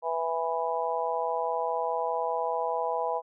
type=harmonic tone; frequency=164.81 Hz; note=E3; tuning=in tune; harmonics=3 / 4 / 5 / 6; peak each=-32 / -32 / -32 / -32 dBFS; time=0.02-3.22 s; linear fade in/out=50 ms; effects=none